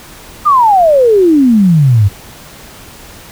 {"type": "exponential sweep", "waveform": "sine", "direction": "down", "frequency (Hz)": [1244.5, 94.7], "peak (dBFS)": -4, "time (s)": [0.45, 2.09], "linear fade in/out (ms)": 20, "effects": ["pink hiss -34 dBFS RMS until 3.31 s"]}